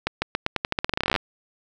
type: accelerating click train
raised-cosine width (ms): 0.3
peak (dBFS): -6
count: 22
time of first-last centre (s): 0.07-1.162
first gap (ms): 150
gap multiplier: 0.87
effects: none